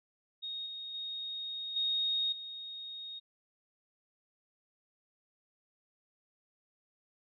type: tone with level steps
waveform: sine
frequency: 3729 Hz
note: A#7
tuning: in tune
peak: -37 / -40 / -37 / -29 / -41 dBFS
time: 0.42-3.2 s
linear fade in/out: 20 ms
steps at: 0.66 / 0.94 / 1.76 / 2.32 s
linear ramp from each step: 5 ms
effects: none